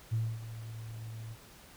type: tone with ADSR envelope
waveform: sine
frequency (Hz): 112.4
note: A2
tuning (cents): +37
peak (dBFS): -26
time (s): 0.11-1.37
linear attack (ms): 24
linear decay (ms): 250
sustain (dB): -14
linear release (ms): 55
effects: tanh soft clip ceiling -23 dBFS + pink hiss -55 dBFS RMS until 1.76 s